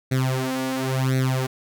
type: tone with flanger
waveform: sawtooth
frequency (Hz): 130.81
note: C3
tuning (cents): 0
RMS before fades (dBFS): -23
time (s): 0.11-1.47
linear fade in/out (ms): 10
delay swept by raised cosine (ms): 0.49 to 4.19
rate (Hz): 0.95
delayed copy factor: +0.9
effects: none